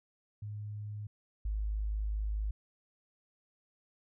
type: tone pair in turn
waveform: sine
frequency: 104.7 / 52.35 Hz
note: G#2 / G#1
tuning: +15 / +15 cents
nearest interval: octave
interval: 1200 cents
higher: first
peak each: -38 / -31 dBFS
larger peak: second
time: 0.42-1.07 / 1.45-2.51 s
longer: second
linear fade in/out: 5 ms
effects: none